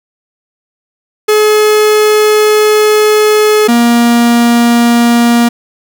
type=tone pair in turn; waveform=45% pulse; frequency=425.6 / 236.5 Hz; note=G#4 / A#3; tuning=+42 / +25 cents; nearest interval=minor seventh; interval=1017 cents; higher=first; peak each=-5 dBFS; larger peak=neither; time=1.28-3.68 / 3.68-5.49 s; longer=first; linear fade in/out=10 ms; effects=none